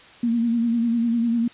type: tone with vibrato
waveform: sine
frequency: 233.1 Hz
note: A#3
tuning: in tune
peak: -18 dBFS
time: 0.23-1.48 s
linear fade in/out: 5 ms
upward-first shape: sine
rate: 10 Hz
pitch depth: 46 cents each way
effects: white hiss -47 dBFS RMS until 1.53 s + resampled to 8000 Hz